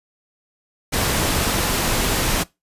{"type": "noise", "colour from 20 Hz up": "pink", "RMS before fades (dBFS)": -20, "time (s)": [0.92, 2.44], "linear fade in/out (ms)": 20, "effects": ["noise-tail reverb RT60 0.2 s tail -21 dB re dry", "resampled to 32000 Hz"]}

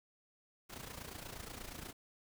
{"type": "noise with amplitude modulation", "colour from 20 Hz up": "pink", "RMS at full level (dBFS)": -45, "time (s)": [0.69, 1.93], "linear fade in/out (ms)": 20, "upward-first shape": "sine", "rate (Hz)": 28.4, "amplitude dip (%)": 70, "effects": []}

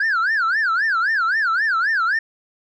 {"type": "tone with vibrato", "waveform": "sine", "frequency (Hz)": 1544, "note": "G6", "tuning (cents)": -27, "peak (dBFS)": -14, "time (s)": [0, 2.19], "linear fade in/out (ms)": 5, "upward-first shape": "sine", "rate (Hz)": 3.8, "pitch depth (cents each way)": 280, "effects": ["tanh soft clip ceiling -15 dBFS"]}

